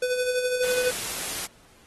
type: tone with tremolo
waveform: square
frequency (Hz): 500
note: B4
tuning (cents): +21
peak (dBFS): -22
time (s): 0.02-0.91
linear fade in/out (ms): 5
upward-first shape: sine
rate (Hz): 12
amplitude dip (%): 50
type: noise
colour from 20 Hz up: white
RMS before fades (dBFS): -31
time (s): 0.63-1.46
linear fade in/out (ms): 5
effects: pink hiss -56 dBFS RMS until 1.86 s + AAC 32 kbps